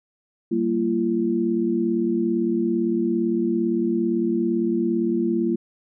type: tone cluster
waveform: sine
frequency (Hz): 192.7 / 230.4 / 340.6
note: G3 / A#3 / F4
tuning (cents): -29 / -20 / -43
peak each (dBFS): -27 / -23 / -22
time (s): 0.51-5.56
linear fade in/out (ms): 10
effects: none